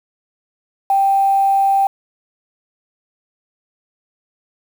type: tone with quantisation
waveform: sine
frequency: 785 Hz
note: G5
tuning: 2 cents sharp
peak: -11 dBFS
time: 0.9-1.87 s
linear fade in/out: 2 ms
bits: 6
effects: none